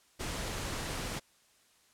pink noise, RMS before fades -37 dBFS, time 0.19-1.2 s, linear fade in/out 20 ms, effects white hiss -66 dBFS RMS until 1.93 s + low-pass 10000 Hz 12 dB/octave

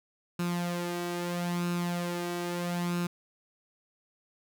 sawtooth tone with flanger, 174.61 Hz, F3, in tune, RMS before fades -32 dBFS, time 0.39-3.07 s, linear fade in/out 5 ms, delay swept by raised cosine 0.75 to 2.65 ms, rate 0.77 Hz, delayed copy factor +0.55, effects none

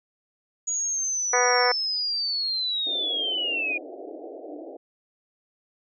sine linear sweep, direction down, 6800 to 2413 Hz, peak -24 dBFS, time 0.67-3.78 s, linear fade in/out 10 ms
harmonic tone, 246.9 Hz, B3, in tune, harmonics 2 / 3 / 4 / 5 / 6 / 7 / 8 / 9, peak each -24 / -26 / -27 / -28 / -29 / -29 / -30 / -31 dBFS, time 1.33-1.72 s, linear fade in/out 5 ms
pink band-pass noise, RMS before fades -39 dBFS, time 2.86-4.77 s, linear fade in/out 10 ms, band 280 to 740 Hz, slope 96 dB/octave
effects none

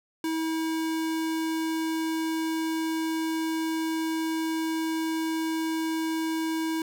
square tone, 321.8 Hz, E4, 42 cents flat, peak -27 dBFS, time 0.24-6.82 s, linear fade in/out 2 ms, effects none

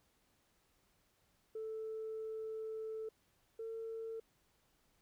sine tone pair in turn, 440 / 449.8 Hz, A4 / A4, 0 / +38 cents, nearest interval unison, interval 38 cents, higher second, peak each -39 / -40 dBFS, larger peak first, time 1.55-3.09 / 3.59-4.2 s, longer first, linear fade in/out 5 ms, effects tanh soft clip ceiling -37 dBFS + pink hiss -75 dBFS RMS until 5.01 s

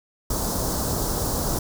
pink band-stop noise, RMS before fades -25 dBFS, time 0.3-1.59 s, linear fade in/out 5 ms, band 1200 to 4800 Hz, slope 24 dB/octave, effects none

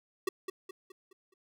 square tone with echo, 380 Hz, F#4, 46 cents sharp, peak -28 dBFS, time 0.27-0.29 s, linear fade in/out 5 ms, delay 210 ms, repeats 5, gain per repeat -7 dB, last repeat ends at 1.34 s, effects none

